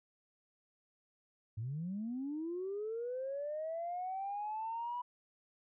sine linear sweep, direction up, 102.1 to 986 Hz, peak -36 dBFS, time 1.57-5.02 s, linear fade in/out 10 ms, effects tanh soft clip ceiling -32 dBFS

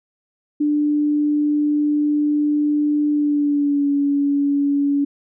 sine tone with pitch glide, 296.1 to 283.7 Hz, D4 to C#4, +14 to +40 cents, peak -15 dBFS, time 0.6-5.05 s, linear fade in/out 10 ms, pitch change -74 cents, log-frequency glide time 3.11-3.88 s, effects none

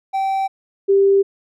triangle / sine tone pair in turn, 775 / 394 Hz, G5 / G4, -20 / +9 cents, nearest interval octave, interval 1171 cents, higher first, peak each -15 / -10 dBFS, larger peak second, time 0.13-0.48 / 0.88-1.23 s, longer neither, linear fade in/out 20 ms, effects none

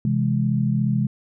sine chord, C augmented, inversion none, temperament equal, 130.81 / 164.81 / 207.7 Hz, C3 / E3 / G#3, 0 / 0 / 0 cents, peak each -21 / -25 / -22 dBFS, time 0.05-1.07 s, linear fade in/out 2 ms, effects none

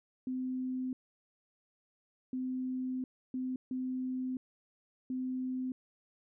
sine tone bursts at uneven times, 256.6 Hz, C4, 34 cents flat, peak -33 dBFS, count 5, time 0.27-0.93 / 2.33-3.04 / 3.34-3.56 / 3.71-4.37 / 5.1-5.72 s, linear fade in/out 2 ms, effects none

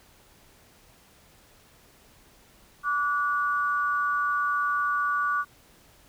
sine tone pair together, 1157 / 1457.7 Hz, D6 / F#6, -26 / -26 cents, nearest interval major third, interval 400 cents, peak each -25 / -27 dBFS, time 2.83-5.45 s, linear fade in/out 50 ms, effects pink hiss -57 dBFS RMS until 6.08 s

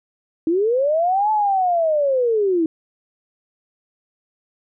sine linear two-way sweep, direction up then down, 311.7 to 871 to 311.7 Hz, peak -15 dBFS, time 0.47-2.66 s, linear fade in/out 2 ms, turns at 1.31 s, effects none

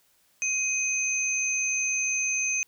sine tone pair together, 2514 / 6237 Hz, D#7 / G8, +17 / -10 cents, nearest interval octave + major third, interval 1573 cents, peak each -27 dBFS, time 0.42-2.63 s, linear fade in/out 0 ms, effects white hiss -65 dBFS RMS until 2.67 s

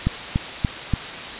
click train, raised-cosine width 5 ms, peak -6 dBFS, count 4, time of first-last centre 0.07-0.937 s, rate 3.46 Hz, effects white hiss -31 dBFS RMS until 1.39 s + resampled to 8000 Hz

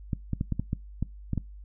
clicks, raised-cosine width 5 ms, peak -15 dBFS, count 9, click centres 0.132 / 0.333 / 0.411 / 0.523 / 0.596 / 0.731 / 1.026 / 1.333 / 1.377 s, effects noise-tail reverb RT60 0.2 s tail -23 dB re dry + added 50 Hz sine -42 dBFS peak until 1.64 s

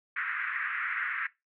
white band-pass noise, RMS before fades -33 dBFS, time 0.16-1.27 s, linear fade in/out 5 ms, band 1300 to 2100 Hz, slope 48 dB/octave, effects noise-tail reverb RT60 0.2 s tail -19 dB re dry

